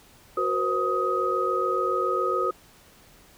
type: tone cluster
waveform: sine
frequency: 369.8 / 475.9 / 523 / 1256 Hz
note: F#4 / A#4 / C5 / D#6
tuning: -1 / +36 / -1 / +16 cents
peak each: -28 / -30 / -30 / -25 dBFS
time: 0.37-2.51 s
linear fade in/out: 5 ms
effects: pink hiss -54 dBFS RMS until 3.37 s